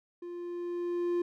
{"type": "tone with level ramp", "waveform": "triangle", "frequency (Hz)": 349.2, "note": "F4", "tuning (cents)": 0, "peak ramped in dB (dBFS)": [-37, -24], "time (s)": [0.22, 1.22], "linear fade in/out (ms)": 5, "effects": []}